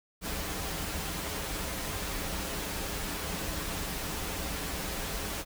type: noise with comb filter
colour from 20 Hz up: pink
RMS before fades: -35 dBFS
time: 0.21-5.45 s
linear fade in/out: 50 ms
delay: 8.3 ms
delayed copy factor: -0.55
effects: none